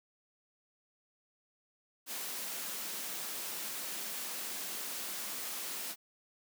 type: high-pass noise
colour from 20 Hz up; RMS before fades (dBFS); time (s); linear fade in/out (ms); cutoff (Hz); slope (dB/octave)
white; -40; 2.06-5.96; 50; 170; 48
effects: none